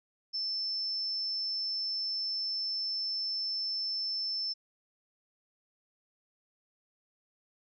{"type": "tone", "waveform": "sine", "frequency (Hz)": 5300, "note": "E8", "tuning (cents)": 9, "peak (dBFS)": -31, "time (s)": [0.33, 4.54], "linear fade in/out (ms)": 20, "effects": []}